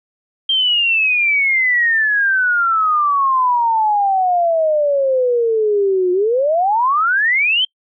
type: exponential two-way sweep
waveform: sine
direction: down then up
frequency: 3184 to 356 to 3184 Hz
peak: -12 dBFS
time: 0.49-7.65 s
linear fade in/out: 5 ms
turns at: 6.12 s
effects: noise-tail reverb RT60 0.1 s tail -26 dB re dry